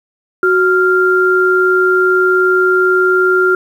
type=tone pair together; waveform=sine; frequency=370 / 1391.3 Hz; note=F#4 / F6; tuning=0 / -7 cents; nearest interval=octave + major seventh; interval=2293 cents; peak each=-11 dBFS; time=0.43-3.55 s; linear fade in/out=2 ms; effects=7-bit